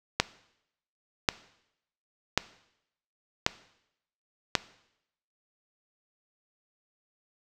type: click train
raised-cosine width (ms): 0.2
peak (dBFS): -3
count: 5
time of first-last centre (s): 0.2-4.553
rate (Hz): 0.919
effects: noise-tail reverb RT60 0.8 s tail -18 dB re dry